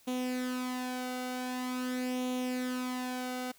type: tone with flanger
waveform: sawtooth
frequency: 252.3 Hz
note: B3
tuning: 37 cents sharp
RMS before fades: -35 dBFS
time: 0.07-3.52 s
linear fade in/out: 10 ms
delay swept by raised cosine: 0.3 to 1.4 ms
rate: 0.45 Hz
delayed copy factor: +0.6
effects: white hiss -62 dBFS RMS until 3.58 s